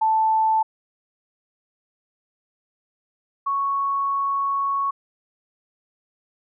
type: tone pair in turn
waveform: sine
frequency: 880 / 1108.7 Hz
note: A5 / C#6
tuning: 0 / 0 cents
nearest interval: major third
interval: 400 cents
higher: second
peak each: -16 / -20 dBFS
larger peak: first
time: 0.01-0.63 / 3.46-4.91 s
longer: second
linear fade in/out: 10 ms
effects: none